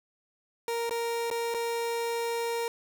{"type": "tone with dropouts", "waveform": "30% pulse", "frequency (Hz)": 466.2, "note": "A#4", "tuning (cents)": 0, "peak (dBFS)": -26, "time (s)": [0.68, 2.68], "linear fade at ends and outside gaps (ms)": 1, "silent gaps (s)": [[0.895, 0.909], [1.302, 1.312], [1.541, 1.546]], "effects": []}